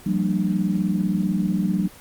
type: tone cluster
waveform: sine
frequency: 172.6 / 192.7 / 228.4 / 299.1 Hz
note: F3 / G3 / A#3 / D4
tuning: -20 / -29 / -35 / +32 cents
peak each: -25 / -21 / -29 / -28 dBFS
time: 0.06-1.88 s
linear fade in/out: 5 ms
effects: pink hiss -45 dBFS RMS until 2 s + Opus 24 kbps